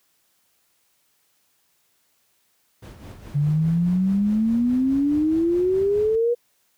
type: noise with tremolo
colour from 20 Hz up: brown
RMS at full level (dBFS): -34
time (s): 2.82-6.16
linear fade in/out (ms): 10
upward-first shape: sine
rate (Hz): 4.8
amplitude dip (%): 55
type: exponential sweep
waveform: sine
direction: up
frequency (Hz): 141.8 to 484.3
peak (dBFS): -17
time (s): 3.34-6.35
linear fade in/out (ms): 20
effects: white hiss -66 dBFS RMS until 6.77 s + high-pass 60 Hz 12 dB/octave